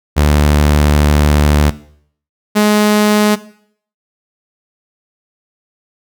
sawtooth tone pair in turn, 74 / 210.2 Hz, D2 / G#3, +14 / +21 cents, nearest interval octave + tritone, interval 1807 cents, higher second, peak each -4 dBFS, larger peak neither, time 0.16-1.71 / 2.55-3.36 s, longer first, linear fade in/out 20 ms, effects noise-tail reverb RT60 0.6 s tail -17 dB re dry

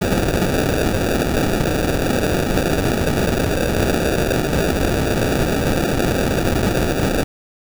blue noise with sample-and-hold, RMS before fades -18 dBFS, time 0.01-7.24 s, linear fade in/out 10 ms, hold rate 1050 Hz, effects none

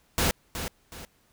pink noise with echo, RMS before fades -24 dBFS, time 0.18-0.31 s, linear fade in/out 0 ms, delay 370 ms, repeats 2, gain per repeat -9 dB, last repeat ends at 1.05 s, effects pink hiss -65 dBFS RMS until 1.32 s

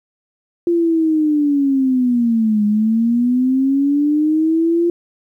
sine linear two-way sweep, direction down then up, 346.2 to 206.6 to 346.2 Hz, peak -12 dBFS, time 0.67-4.9 s, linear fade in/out 2 ms, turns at 2.65 s, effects 9-bit

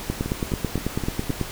two click trains, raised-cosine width 3 ms, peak -14 / -10 dBFS, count 5 / 13, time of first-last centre 0.26-1.296 / 0.1-1.413 s, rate 3.86 / 9.14 Hz, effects pink hiss -35 dBFS RMS until 1.51 s

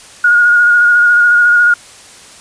sine tone with vibrato, 1436 Hz, F6, 48 cents sharp, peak -5 dBFS, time 0.24-1.74 s, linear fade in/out 5 ms, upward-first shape square, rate 14 Hz, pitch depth 19 cents each way, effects white hiss -37 dBFS RMS until 2.4 s + resampled to 22050 Hz

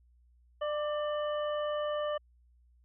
harmonic tone with a mistuned harmonic, 597 Hz, D5, 28 cents sharp, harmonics 1 / 2 / 3 / 5, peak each -31 / -38 / -46 / -46 dBFS, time 0.61-2.18 s, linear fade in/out 10 ms, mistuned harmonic 2, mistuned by -25 cents, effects added 60 Hz sine -61 dBFS peak until 2.84 s

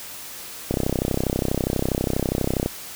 click train, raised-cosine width 2 ms, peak -8 dBFS, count 64, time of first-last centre 0.71-2.66 s, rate 32.3 Hz, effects white hiss -37 dBFS RMS until 2.95 s

